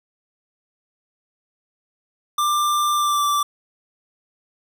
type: tone with pitch glide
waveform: square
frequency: 1187 to 1168 Hz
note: D6 to D6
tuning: +18 to -10 cents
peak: -18 dBFS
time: 2.38-3.43 s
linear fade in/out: 5 ms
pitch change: -28 cents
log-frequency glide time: 2.95-3.24 s
effects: none